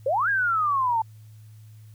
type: exponential two-way sweep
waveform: sine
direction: up then down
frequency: 497.9 to 1661.2 to 875 Hz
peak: -20 dBFS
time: 0.06-1.02 s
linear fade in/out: 5 ms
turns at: 0.29 s
effects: added 108 Hz sine -44 dBFS peak until 1.94 s + white hiss -63 dBFS RMS until 1.94 s